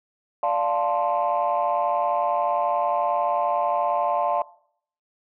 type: chord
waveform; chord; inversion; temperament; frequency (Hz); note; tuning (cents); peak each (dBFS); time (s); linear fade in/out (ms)
sine; D minor seventh; none; equal; 587.3 / 698.5 / 880 / 1046.5; D5 / F5 / A5 / C6; 0 / 0 / 0 / 0; -25 / -23 / -25 / -26; 0.43-4.42; 2
effects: noise-tail reverb RT60 0.6 s tail -20 dB re dry + tanh soft clip ceiling -13 dBFS